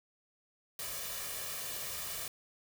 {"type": "noise with comb filter", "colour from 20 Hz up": "white", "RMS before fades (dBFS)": -40, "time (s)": [0.79, 2.28], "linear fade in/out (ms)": 2, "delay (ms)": 1.7, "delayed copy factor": 0.55, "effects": []}